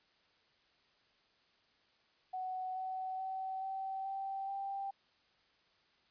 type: tone with pitch steps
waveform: sine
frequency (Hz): 745 / 753.2 / 761.5 / 769.9 / 778.4 / 787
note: F#5 / F#5 / F#5 / G5 / G5 / G5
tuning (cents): +12 / +31 / +50 / -31 / -12 / +7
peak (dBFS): -37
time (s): 2.33-4.91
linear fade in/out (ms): 10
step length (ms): 430
effects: white hiss -71 dBFS RMS until 6.1 s + resampled to 11025 Hz